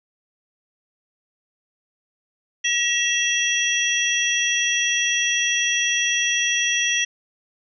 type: tone cluster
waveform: sine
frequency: 1907 / 2694 / 3282 / 5810 Hz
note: A#6 / E7 / G#7 / F#8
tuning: +39 / +37 / -21 / -32 cents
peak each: -24 dBFS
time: 2.64-7.05 s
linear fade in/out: 10 ms
effects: none